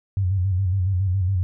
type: tone with vibrato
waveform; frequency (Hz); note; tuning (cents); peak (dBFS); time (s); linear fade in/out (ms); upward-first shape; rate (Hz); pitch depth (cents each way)
sine; 93.9; F#2; +26; -18; 0.17-1.43; 0; square; 7.2; 73
effects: none